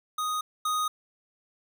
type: tone pair in turn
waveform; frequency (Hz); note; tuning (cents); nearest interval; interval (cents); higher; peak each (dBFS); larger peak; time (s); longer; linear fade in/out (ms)
square; 1244.5 / 1244.5; D#6 / D#6; 0 / 0; unison; 0; neither; -28 / -26; second; 0.18-0.41 / 0.65-0.88; neither; 5
effects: 11-bit